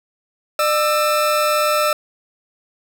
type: tone pair together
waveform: 40% pulse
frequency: 602 / 1322.1 Hz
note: D5 / E6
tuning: +43 / +5 cents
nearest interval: octave + major second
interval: 1362 cents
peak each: -17 dBFS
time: 0.59-1.93 s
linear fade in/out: 2 ms
effects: none